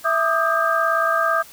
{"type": "tone cluster", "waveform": "sine", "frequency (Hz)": [659, 1202, 1260, 1598], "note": ["E5", "D6", "D#6", "G6"], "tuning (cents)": [-1, 40, 21, 33], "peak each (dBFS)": -22, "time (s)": [0.04, 1.43], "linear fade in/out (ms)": 20, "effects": ["white hiss -44 dBFS RMS until 1.52 s"]}